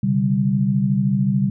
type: chord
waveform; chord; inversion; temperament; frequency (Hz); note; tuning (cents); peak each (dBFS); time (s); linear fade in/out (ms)
sine; C suspended second; none; equal with one note detuned; 130.81 / 144.31 / 196; C3 / D3 / G3; 0 / -30 / 0; -21 / -22 / -18; 0.03-1.5; 5
effects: none